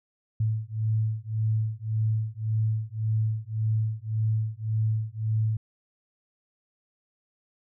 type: beating tone pair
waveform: sine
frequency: 108.8 / 110.6 Hz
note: A2 / A2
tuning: -19 / +9 cents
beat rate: 1.8 Hz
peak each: -27 dBFS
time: 0.4-5.57 s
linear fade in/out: 5 ms
effects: none